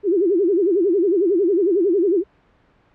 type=tone with vibrato; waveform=sine; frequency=370 Hz; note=F#4; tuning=in tune; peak=-14 dBFS; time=0.03-2.24 s; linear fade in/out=50 ms; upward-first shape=sine; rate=11 Hz; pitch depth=210 cents each way; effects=pink hiss -57 dBFS RMS until 2.94 s + low-pass 2000 Hz 12 dB/octave